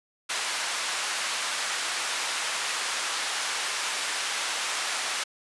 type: band-pass noise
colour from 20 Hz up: pink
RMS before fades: -30 dBFS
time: 0.29-5.24 s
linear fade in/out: 10 ms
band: 1100 to 9400 Hz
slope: 12 dB/octave
effects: resampled to 24000 Hz